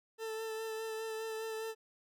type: tone with vibrato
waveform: 40% pulse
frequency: 443.1 Hz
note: A4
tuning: 12 cents sharp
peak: -37 dBFS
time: 0.18-1.75 s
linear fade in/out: 50 ms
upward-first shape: sine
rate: 4.9 Hz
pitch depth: 18 cents each way
effects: none